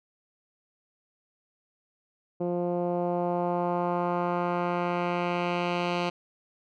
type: tone with low-pass filter sweep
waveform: 10% pulse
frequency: 175.5 Hz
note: F3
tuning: 9 cents sharp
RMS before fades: -28 dBFS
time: 2.4-6.1 s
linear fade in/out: 10 ms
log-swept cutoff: 460 to 3600 Hz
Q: 1.4
effects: none